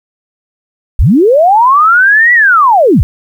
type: linear two-way sweep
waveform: sine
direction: up then down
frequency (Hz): 32.13 to 1969 to 32.13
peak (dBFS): -3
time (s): 0.99-3.03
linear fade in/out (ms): 0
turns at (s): 2.33
effects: 7-bit